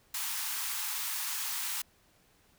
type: high-pass noise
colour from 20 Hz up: white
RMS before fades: -35 dBFS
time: 0.14-1.82 s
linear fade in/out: 5 ms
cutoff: 810 Hz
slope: 96 dB/octave
effects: pink hiss -66 dBFS RMS until 2.58 s